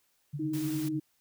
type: tone with tremolo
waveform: sine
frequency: 145 Hz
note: D3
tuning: 22 cents flat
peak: -31 dBFS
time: 0.33-1 s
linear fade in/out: 10 ms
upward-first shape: triangle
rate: 9.9 Hz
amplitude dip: 90%
type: tone with vibrato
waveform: sine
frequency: 311.1 Hz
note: D#4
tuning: in tune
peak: -30 dBFS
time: 0.39-1 s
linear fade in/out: 10 ms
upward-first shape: triangle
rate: 18 Hz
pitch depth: 29 cents each way
type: noise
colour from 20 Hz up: white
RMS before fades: -44 dBFS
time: 0.53-0.89 s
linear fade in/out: 10 ms
effects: white hiss -72 dBFS RMS until 1.2 s